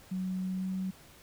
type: tone with pitch glide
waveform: sine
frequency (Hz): 186.1 to 188.26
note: F#3 to F#3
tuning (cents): +10 to +30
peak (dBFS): -31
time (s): 0.11-0.91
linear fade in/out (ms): 10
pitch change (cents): +20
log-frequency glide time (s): 0.43-0.75
effects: pink hiss -56 dBFS RMS until 1.22 s